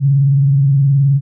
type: tone with vibrato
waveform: sine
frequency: 138.59 Hz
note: C#3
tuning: in tune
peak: -8 dBFS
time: 0-1.21 s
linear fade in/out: 50 ms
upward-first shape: sine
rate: 19 Hz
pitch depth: 69 cents each way
effects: none